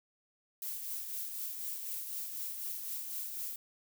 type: noise with tremolo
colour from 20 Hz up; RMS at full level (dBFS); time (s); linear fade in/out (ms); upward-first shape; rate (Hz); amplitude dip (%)
violet; -38; 0.62-3.56; 2; triangle; 4; 45
effects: none